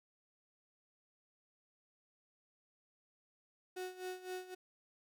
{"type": "tone with tremolo", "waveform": "35% pulse", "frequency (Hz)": 368, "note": "F#4", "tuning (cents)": -9, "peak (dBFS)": -38, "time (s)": [3.76, 4.55], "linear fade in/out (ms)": 10, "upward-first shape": "sine", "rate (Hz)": 3.9, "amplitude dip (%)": 80, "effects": []}